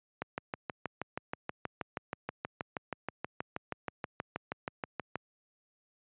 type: click train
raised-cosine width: 0.5 ms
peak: -19 dBFS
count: 32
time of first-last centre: 0.22-5.156 s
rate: 6.28 Hz
effects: high-pass 100 Hz 12 dB/octave + resampled to 8000 Hz